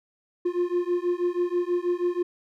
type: beating tone pair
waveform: triangle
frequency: 350 / 356.2 Hz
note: F4 / F4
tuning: +4 / +34 cents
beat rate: 6.2 Hz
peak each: -24 dBFS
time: 0.45-2.23 s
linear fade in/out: 10 ms
effects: none